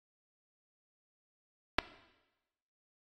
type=clicks; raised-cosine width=0.3 ms; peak=-11 / -9 dBFS; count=2; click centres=1.785 / 1.788 s; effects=noise-tail reverb RT60 1.0 s tail -17 dB re dry + AAC 32 kbps